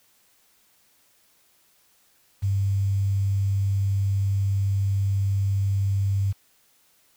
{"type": "tone with quantisation", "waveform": "sine", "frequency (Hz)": 98.5, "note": "G2", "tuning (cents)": 9, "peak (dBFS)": -20, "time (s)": [2.42, 6.33], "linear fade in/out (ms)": 20, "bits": 8, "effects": ["white hiss -62 dBFS RMS until 7.16 s"]}